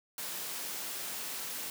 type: high-pass noise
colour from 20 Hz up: white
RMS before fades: -39 dBFS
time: 0.18-1.7 s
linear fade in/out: 2 ms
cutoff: 160 Hz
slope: 12 dB/octave
effects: none